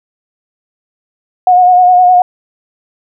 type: tone with vibrato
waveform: sine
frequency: 725 Hz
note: F#5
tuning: 35 cents flat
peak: -3 dBFS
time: 1.47-2.22 s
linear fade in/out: 2 ms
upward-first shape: sine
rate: 9.7 Hz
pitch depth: 29 cents each way
effects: none